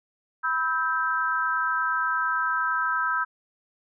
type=chord; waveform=sine; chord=E minor; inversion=second; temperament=equal with one note detuned; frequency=987.8 / 1296.6 / 1568 Hz; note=B5 / E6 / G6; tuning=0 / -29 / 0 cents; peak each=-30 / -26 / -26 dBFS; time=0.43-3.25 s; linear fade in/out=20 ms; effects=none